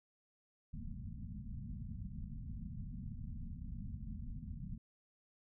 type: low-pass noise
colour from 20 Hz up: pink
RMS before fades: -45 dBFS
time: 0.73-4.78 s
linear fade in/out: 5 ms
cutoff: 240 Hz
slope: 96 dB/octave
effects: none